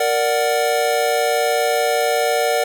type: chord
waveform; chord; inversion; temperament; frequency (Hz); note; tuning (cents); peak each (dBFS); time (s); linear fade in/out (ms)
square; Bb augmented; none; equal; 466.2 / 587.3 / 740; Bb4 / D5 / F#5; 0 / 0 / 0; -21; 0-2.64; 5
effects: none